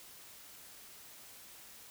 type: silence
effects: white hiss -54 dBFS RMS until 1.9 s